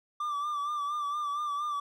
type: tone with vibrato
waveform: triangle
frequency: 1174.7 Hz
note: D6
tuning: in tune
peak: -28 dBFS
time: 0.2-1.8 s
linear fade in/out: 5 ms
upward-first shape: sine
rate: 4.3 Hz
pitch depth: 48 cents each way
effects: none